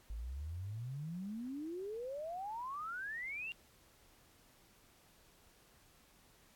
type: exponential sweep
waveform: sine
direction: up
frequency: 50.9 to 2816 Hz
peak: -40 dBFS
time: 0.1-3.52 s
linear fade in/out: 0 ms
effects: pink hiss -66 dBFS RMS until 6.55 s + AAC 64 kbps